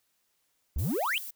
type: exponential sweep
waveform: triangle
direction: up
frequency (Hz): 57.8 to 3265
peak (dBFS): -25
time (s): 0.76-1.18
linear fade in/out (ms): 0
type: noise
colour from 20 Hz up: violet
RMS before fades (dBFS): -40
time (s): 0.78-1.31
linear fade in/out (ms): 10
effects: white hiss -74 dBFS RMS until 1.35 s